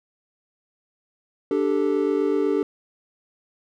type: chord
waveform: triangle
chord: D suspended fourth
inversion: none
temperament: equal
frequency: 293.7 / 392 / 440 Hz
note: D4 / G4 / A4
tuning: 0 / 0 / 0 cents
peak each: -22 / -21 / -22 dBFS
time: 1.51-2.63 s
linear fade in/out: 2 ms
effects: none